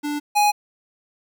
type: tone pair in turn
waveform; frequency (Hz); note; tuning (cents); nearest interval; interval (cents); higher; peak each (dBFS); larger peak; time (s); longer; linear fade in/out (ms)
square; 293.7 / 830.7; D4 / G#5; 0 / 0; octave + tritone; 1800; second; -24 / -15; second; 0.03-0.2 / 0.35-0.52; neither; 20
effects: 9-bit